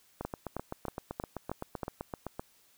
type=two click trains; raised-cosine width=1 ms; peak=-22 / -20 dBFS; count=18 / 6; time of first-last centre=0.21-2.395 / 0.25-1.832 s; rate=7.78 / 3.16 Hz; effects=white hiss -65 dBFS RMS until 2.77 s